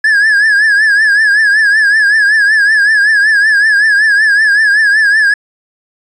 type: tone with vibrato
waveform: triangle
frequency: 1692 Hz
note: G#6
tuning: 32 cents sharp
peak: -4 dBFS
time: 0.04-5.34 s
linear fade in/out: 5 ms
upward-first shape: triangle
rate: 5.3 Hz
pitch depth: 110 cents each way
effects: resampled to 24000 Hz